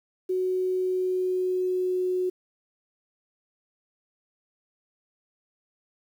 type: tone with pitch glide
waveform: sine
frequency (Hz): 370 to 366.4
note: F#4 to F#4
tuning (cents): 0 to -17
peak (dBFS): -23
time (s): 0.29-2.3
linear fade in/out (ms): 10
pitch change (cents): -17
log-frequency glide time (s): 0.75-2.04
effects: 9-bit